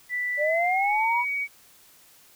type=tone with pitch glide; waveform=sine; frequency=1975.5 to 2256 Hz; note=B6 to C#7; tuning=0 to +30 cents; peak=-25 dBFS; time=0.09-1.48 s; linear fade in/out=50 ms; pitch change=+230 cents; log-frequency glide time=0.42-0.98 s
type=linear sweep; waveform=sine; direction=up; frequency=577 to 987.8 Hz; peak=-22 dBFS; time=0.37-1.25 s; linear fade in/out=50 ms
effects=white hiss -55 dBFS RMS until 2.35 s